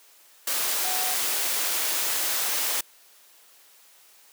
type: tone in noise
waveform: sine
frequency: 740 Hz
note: F#5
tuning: in tune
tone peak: -33 dBFS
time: 0.84-1.14 s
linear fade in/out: 5 ms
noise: white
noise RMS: -26 dBFS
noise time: 0.47-2.81 s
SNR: -10 dB
effects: white hiss -55 dBFS RMS until 4.32 s + high-pass 400 Hz 12 dB/octave